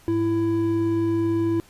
triangle tone pair together, 104.8 / 332.7 Hz, G#2 / E4, +16 / +16 cents, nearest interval octave + minor sixth, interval 2000 cents, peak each -26 / -18 dBFS, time 0.08-1.6 s, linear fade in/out 0 ms, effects pink hiss -53 dBFS RMS until 1.69 s + resampled to 32000 Hz

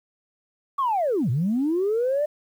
sine linear two-way sweep, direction down then up, 1145 to 110 to 609 Hz, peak -19 dBFS, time 0.78-2.26 s, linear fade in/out 10 ms, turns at 1.3 s, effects tanh soft clip ceiling -16 dBFS + 9-bit

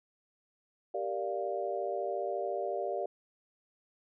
sine chord, G minor seventh, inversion none, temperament equal, 392 / 466.2 / 587.3 / 698.5 Hz, G4 / Bb4 / D5 / F5, 0 / 0 / 0 / 0 cents, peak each -37 / -39 / -36 / -37 dBFS, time 0.94-3.06 s, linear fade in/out 5 ms, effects none

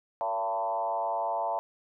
sine tone with frequency modulation, 784 Hz, G5, in tune, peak -27 dBFS, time 0.21-1.59 s, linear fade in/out 0 ms, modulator 106 Hz, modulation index 1.9, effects none

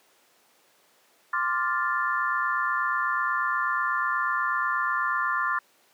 sine chord, D minor seventh, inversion third, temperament equal, 1046.5 / 1174.7 / 1396.9 / 1760 Hz, C6 / D6 / F6 / A6, 0 / 0 / 0 / 0 cents, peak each -29 dBFS, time 1.33-5.59 s, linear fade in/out 5 ms, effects pink hiss -61 dBFS RMS until 5.93 s + high-pass 400 Hz 12 dB/octave

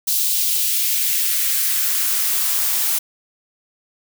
blue noise with high-pass filter sweep, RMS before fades -19 dBFS, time 0.07-2.99 s, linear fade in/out 10 ms, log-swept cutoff 4000 to 710 Hz, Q 1.3, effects none

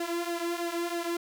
sawtooth tone with flanger, 342.3 Hz, F4, 35 cents flat, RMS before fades -32 dBFS, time 0-1.17 s, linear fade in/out 5 ms, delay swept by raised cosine 2 to 4.3 ms, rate 3.1 Hz, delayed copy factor -0.75, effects none

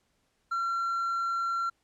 sine tone with hard clipping, 1365 Hz, F6, 40 cents flat, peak -28 dBFS, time 0.51-1.7 s, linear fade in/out 10 ms, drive 2 dB, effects pink hiss -73 dBFS RMS until 1.83 s + low-pass 10000 Hz 12 dB/octave

